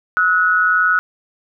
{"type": "tone pair together", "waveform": "sine", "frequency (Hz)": [1290, 1469], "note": ["E6", "F#6"], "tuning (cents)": [-38, -13], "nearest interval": "major second", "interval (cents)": 225, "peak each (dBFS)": [-17, -13], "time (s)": [0.17, 0.99], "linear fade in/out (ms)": 0, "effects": []}